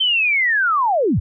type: linear sweep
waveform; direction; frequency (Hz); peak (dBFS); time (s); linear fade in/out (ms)
sine; down; 3136 to 54.5; -14; 0-1.2; 10
effects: none